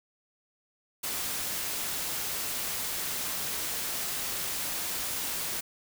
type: noise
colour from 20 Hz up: white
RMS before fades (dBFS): -33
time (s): 1.03-5.61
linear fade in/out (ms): 10
effects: none